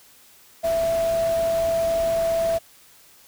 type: tone in noise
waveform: sine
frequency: 663 Hz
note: E5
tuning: 10 cents sharp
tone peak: -19 dBFS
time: 0.63-2.59 s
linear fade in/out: 20 ms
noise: pink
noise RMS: -35 dBFS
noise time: 0.63-2.59 s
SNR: +13 dB
effects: white hiss -52 dBFS RMS until 3.27 s